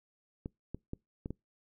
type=clicks; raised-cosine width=3 ms; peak=-25 dBFS; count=5; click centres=0.459 / 0.746 / 0.934 / 1.259 / 1.306 s; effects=noise-tail reverb RT60 0.2 s tail -26 dB re dry